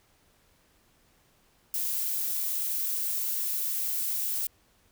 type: noise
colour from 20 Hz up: violet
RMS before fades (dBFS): -30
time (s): 1.74-4.47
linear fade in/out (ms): 2
effects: pink hiss -65 dBFS RMS until 4.91 s